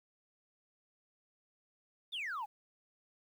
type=exponential sweep; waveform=sine; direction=down; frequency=3700 to 784 Hz; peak=-35 dBFS; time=2.12-2.46 s; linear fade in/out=20 ms; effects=tanh soft clip ceiling -35 dBFS + 11-bit